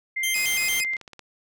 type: tone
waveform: sine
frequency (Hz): 2093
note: C7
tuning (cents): 0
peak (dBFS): -24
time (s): 0.16-0.97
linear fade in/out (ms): 10
type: tone with vibrato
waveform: 15% pulse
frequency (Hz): 2808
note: F7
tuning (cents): +9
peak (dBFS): -18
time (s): 0.23-0.84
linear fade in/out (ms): 5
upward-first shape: square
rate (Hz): 4.4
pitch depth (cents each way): 200
type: noise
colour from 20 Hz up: white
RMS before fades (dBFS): -34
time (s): 0.35-0.81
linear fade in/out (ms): 5
type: clicks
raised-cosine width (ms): 0.2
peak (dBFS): -25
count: 9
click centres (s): 0.614 / 0.804 / 0.848 / 0.935 / 0.967 / 1.013 / 1.078 / 1.133 / 1.193
effects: none